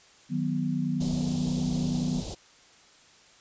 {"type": "chord", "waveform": "sine", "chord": "B major", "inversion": "first", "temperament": "equal", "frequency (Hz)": [155.56, 185, 246.9], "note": ["D#3", "F#3", "B3"], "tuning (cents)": [0, 0, 0], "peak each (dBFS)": [-30, -31, -29], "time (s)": [0.29, 2.23], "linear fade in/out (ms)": 50}
{"type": "band-stop noise", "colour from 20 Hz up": "pink", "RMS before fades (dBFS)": -37, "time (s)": [1, 2.35], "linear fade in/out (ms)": 10, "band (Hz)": [760, 3500], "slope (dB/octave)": 24}
{"effects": ["white hiss -56 dBFS RMS until 3.4 s", "resampled to 16000 Hz"]}